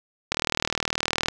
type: click train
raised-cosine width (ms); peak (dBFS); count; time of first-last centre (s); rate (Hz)
0.2; -5; 39; 0.32-1.284; 39.4
effects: none